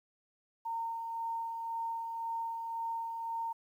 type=tone with tremolo; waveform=sine; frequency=916 Hz; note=A#5; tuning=31 cents flat; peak=-33 dBFS; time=0.65-3.53 s; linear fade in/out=10 ms; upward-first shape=sine; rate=1.9 Hz; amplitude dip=35%; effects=11-bit